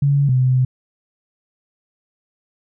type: tone pair in turn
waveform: sine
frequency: 141.3 / 128.35 Hz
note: C#3 / C3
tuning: +34 / -33 cents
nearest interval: major second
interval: 167 cents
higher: first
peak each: -12 dBFS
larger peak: neither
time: 0.02-0.29 / 0.29-0.65 s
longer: second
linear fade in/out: 5 ms
effects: none